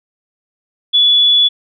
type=tone; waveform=sine; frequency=3425 Hz; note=A7; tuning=47 cents flat; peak=-7 dBFS; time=0.93-1.49 s; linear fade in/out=20 ms; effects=none